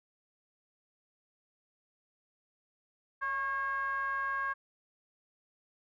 triangle ring-modulated tone, 263.4 Hz, C4, 12 cents sharp, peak -26 dBFS, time 3.21-4.54 s, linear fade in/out 20 ms, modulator 1360 Hz, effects none

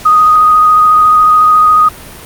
sine tone with vibrato, 1244.5 Hz, D#6, in tune, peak -3 dBFS, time 0.05-1.89 s, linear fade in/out 10 ms, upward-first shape square, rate 14 Hz, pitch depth 10 cents each way, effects pink hiss -30 dBFS RMS until 2.25 s + Opus 48 kbps

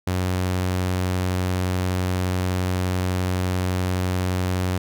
sawtooth tone, 91.7 Hz, F#2, 15 cents flat, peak -17 dBFS, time 0.07-4.78 s, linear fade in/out 5 ms, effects none

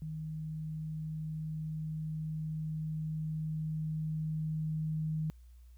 sine tone with level ramp, 156.5 Hz, D#3, 10 cents sharp, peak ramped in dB -37 to -31 dBFS, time 0.02-5.3 s, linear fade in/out 0 ms, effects added 60 Hz sine -52 dBFS peak until 5.77 s + white hiss -74 dBFS RMS until 5.77 s

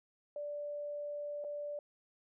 sine tone with dropouts, 585 Hz, D5, 7 cents flat, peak -38 dBFS, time 0.36-1.79 s, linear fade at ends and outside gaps 2 ms, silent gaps 1.441-1.446 s, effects none

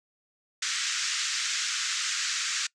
white band-pass noise, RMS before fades -30 dBFS, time 0.62-2.67 s, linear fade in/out 5 ms, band 1300 to 7400 Hz, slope 48 dB/octave, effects noise-tail reverb RT60 0.1 s tail -23 dB re dry

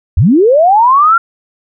sine linear sweep, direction up, 61.8 to 1396.9 Hz, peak -4 dBFS, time 0.17-1.18 s, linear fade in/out 5 ms, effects none

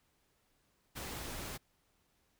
pink noise, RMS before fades -43 dBFS, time 0.95-1.58 s, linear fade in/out 20 ms, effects pink hiss -75 dBFS RMS until 2.39 s

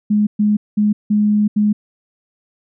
sine tone bursts at uneven times, 209.4 Hz, G#3, 15 cents sharp, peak -11 dBFS, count 5, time 0.1-0.27 / 0.39-0.57 / 0.77-0.93 / 1.1-1.48 / 1.56-1.73 s, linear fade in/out 10 ms, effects none

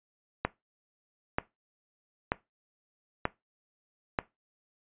click train, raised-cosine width 0.5 ms, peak -11 dBFS, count 5, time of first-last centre 0.45-4.188 s, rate 1.07 Hz, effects noise-tail reverb RT60 0.2 s tail -19 dB re dry + resampled to 8000 Hz

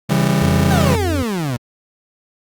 40% pulse chord, C# diminished, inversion none, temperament just, 138.59 / 166.31 / 199.57 Hz, C#3 / E3 / G3, 0 / +16 / +31 cents, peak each -17 dBFS, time 0.09-0.96 s, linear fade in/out 10 ms
harmonic tone, 87.8 Hz, F2, 10 cents sharp, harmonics 1 / 3 / 5, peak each -18 / -28 / -32 dBFS, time 0.42-1.23 s, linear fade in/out 5 ms
30% pulse exponential sweep, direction down, 815 to 114.2 Hz, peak -16 dBFS, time 0.7-1.57 s, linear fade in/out 10 ms
effects Opus 48 kbps

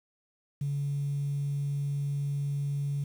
sine tone, 142 Hz, C#3, 42 cents sharp, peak -27 dBFS, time 0.61-3.04 s, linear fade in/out 5 ms, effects tanh soft clip ceiling -24 dBFS + 9-bit

